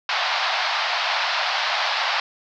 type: band-pass noise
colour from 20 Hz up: pink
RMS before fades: -23 dBFS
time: 0.09-2.2 s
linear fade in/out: 2 ms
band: 670 to 5000 Hz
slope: 48 dB/octave
effects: none